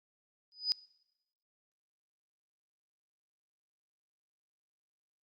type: tone with exponential growth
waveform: sine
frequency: 4978 Hz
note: D#8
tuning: in tune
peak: -23 dBFS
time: 0.52-0.72 s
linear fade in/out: 0 ms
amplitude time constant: 42 ms
effects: noise-tail reverb RT60 0.9 s tail -23 dB re dry + Opus 48 kbps